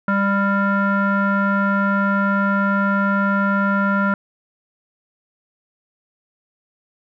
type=tone with low-pass filter; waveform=square; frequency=198.4 Hz; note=G3; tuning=21 cents sharp; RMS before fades=-18 dBFS; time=0.08-4.14 s; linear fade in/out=2 ms; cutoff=1400 Hz; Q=5.7; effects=none